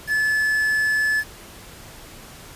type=tone with quantisation; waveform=triangle; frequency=1728 Hz; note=A6; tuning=32 cents flat; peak=-16 dBFS; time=0.07-1.24 s; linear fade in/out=50 ms; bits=6; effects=pink hiss -42 dBFS RMS until 2.55 s + resampled to 32000 Hz